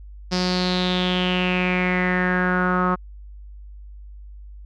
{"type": "tone with low-pass filter sweep", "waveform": "sawtooth", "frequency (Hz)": 181.6, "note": "F#3", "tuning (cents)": -32, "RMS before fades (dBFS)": -21, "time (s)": [0.31, 2.96], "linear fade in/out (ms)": 20, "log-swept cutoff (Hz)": [5100, 1200], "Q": 6.4, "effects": ["added 50 Hz sine -37 dBFS peak until 4.65 s"]}